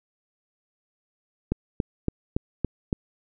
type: click train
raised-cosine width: 3 ms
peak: -10 dBFS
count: 6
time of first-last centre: 1.52-2.928 s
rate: 3.55 Hz
effects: none